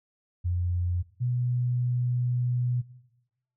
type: tone pair in turn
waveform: sine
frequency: 88.4 / 123.27 Hz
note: F2 / B2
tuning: +22 / -3 cents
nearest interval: tritone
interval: 575 cents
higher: second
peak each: -24 dBFS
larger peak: neither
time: 0.44-1.03 / 1.2-2.82 s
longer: second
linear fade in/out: 20 ms
effects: noise-tail reverb RT60 1.0 s tail -18 dB re dry